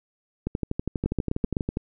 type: two click trains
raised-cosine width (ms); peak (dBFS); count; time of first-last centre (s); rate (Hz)
3; -11 / -13; 5 / 17; 1.06-1.568 / 0.47-1.771; 7.87 / 12.3
effects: none